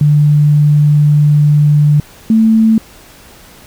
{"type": "tone pair in turn", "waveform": "sine", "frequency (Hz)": [148.1, 221.9], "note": ["D3", "A3"], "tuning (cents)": [15, 15], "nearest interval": "perfect fifth", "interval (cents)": 700, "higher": "second", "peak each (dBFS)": -5, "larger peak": "neither", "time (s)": [[0.01, 2], [2.3, 2.78]], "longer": "first", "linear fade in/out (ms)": 2, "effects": ["pink hiss -39 dBFS RMS until 3.66 s"]}